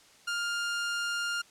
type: tone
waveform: sawtooth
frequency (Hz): 1405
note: F6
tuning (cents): +10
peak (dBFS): -26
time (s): 0.27-1.42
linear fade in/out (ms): 10
effects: white hiss -58 dBFS RMS until 1.5 s + low-pass 8000 Hz 12 dB/octave